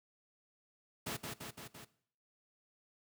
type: noise with echo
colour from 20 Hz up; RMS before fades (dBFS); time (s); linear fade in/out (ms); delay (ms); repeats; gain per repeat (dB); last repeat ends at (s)
pink; -40; 1.06-1.17; 10; 170; 4; -3; 1.85
effects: noise-tail reverb RT60 0.6 s tail -18 dB re dry + high-pass 80 Hz 12 dB/octave